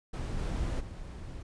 brown noise with level steps, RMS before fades -34 / -32 / -42 dBFS, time 0.13-1.43 s, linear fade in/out 10 ms, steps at 0.37 / 0.79 s, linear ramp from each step 20 ms, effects resampled to 22050 Hz

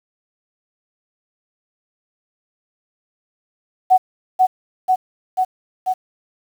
sine tone with echo, 745 Hz, F#5, 12 cents sharp, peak -7 dBFS, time 3.9-3.98 s, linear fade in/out 20 ms, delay 490 ms, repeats 4, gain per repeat -2 dB, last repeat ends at 5.94 s, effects 7-bit

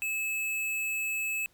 square tone, 2600 Hz, E7, 24 cents flat, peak -30 dBFS, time 0.02-1.46 s, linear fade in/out 0 ms, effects pink hiss -65 dBFS RMS until 1.53 s

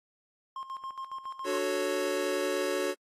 triangle tone with tremolo, 1064 Hz, C6, 29 cents sharp, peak -33 dBFS, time 0.56-1.58 s, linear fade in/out 2 ms, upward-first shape square, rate 7.2 Hz, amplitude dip 70%
square chord, D major seventh, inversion none, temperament equal, 293.7 / 370 / 440 / 554.4 Hz, D4 / F#4 / A4 / C#5, 0 / 0 / 0 / 0 cents, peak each -38 / -33 / -36 / -33 dBFS, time 1.44-2.95 s, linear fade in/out 50 ms
effects low-pass 12000 Hz 12 dB/octave + AAC 48 kbps

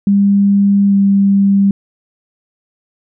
sine tone with pitch glide, 200 to 197.93 Hz, G3 to G3, +35 to +17 cents, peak -7 dBFS, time 0.07-1.71 s, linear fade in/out 2 ms, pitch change -18 cents, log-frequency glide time 0.88-0.94 s, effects none

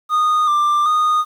triangle tone with vibrato, 1209 Hz, D6, 50 cents sharp, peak -11 dBFS, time 0.09-1.25 s, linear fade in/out 50 ms, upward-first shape square, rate 1.3 Hz, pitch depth 34 cents each way, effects 8-bit

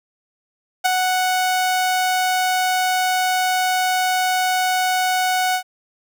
sawtooth tone with ADSR envelope, 740 Hz, F#5, in tune, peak -8 dBFS, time 0.84-5.63 s, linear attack 19 ms, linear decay 9 ms, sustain -5 dB, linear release 83 ms, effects none

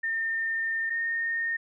sine tone pair in turn, 1812 / 1836.2 Hz, A#6 / A#6, -50 / -27 cents, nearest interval unison, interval 23 cents, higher second, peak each -26 dBFS, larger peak neither, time 0.03-0.9 / 0.9-1.57 s, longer first, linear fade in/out 10 ms, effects none

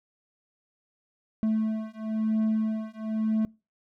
triangle beating tone pair, 218.3 / 219.3 Hz, A3 / A3, -13 / -6 cents, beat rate 1 Hz, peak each -26 dBFS, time 1.43-3.45 s, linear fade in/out 0 ms, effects noise-tail reverb RT60 0.3 s tail -25 dB re dry

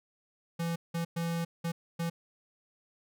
square tone bursts at uneven times, 168 Hz, E3, 33 cents sharp, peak -31 dBFS, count 5, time 0.59-0.76 / 0.94-1.05 / 1.16-1.45 / 1.64-1.72 / 1.99-2.1 s, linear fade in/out 10 ms, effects none

